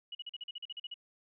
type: tone bursts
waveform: sine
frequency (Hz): 2915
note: F#7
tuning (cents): -26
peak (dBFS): -39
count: 12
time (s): 0.12-0.942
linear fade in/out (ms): 5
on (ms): 30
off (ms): 42
effects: none